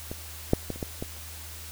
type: clicks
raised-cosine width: 2 ms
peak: -21 / -6 / -17 / -28 / -17 / -18 dBFS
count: 6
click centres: 0.115 / 0.534 / 0.703 / 0.76 / 0.828 / 1.025 s
effects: added 79 Hz sine -43 dBFS peak until 1.71 s + white hiss -43 dBFS RMS until 1.71 s